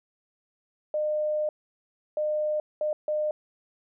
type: tone bursts at uneven times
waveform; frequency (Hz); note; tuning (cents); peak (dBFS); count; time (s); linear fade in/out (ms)
sine; 607; D#5; -43; -24; 4; 0.94-1.49 / 2.17-2.6 / 2.81-2.93 / 3.08-3.31; 2
effects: none